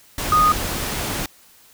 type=tone in noise; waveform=sine; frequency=1237 Hz; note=D#6; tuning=10 cents flat; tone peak=-12 dBFS; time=0.32-0.52 s; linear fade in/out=2 ms; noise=pink; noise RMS=-25 dBFS; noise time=0.18-1.26 s; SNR=+10 dB; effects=white hiss -51 dBFS RMS until 1.73 s